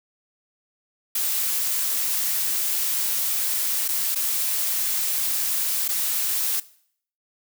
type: noise with dropouts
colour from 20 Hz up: blue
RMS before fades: -24 dBFS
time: 1.15-6.6 s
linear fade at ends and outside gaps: 5 ms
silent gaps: 3.881-3.886 / 4.148-4.157 / 5.88-5.888 s
effects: noise-tail reverb RT60 0.6 s tail -19 dB re dry